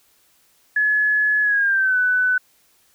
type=tone with pitch glide; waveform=sine; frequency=1703 to 1499.8 Hz; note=G#6 to F#6; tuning=+43 to +23 cents; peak=-15 dBFS; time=0.76-2.38 s; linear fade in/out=5 ms; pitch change=-220 cents; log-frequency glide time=1.42-1.97 s; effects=white hiss -59 dBFS RMS until 2.94 s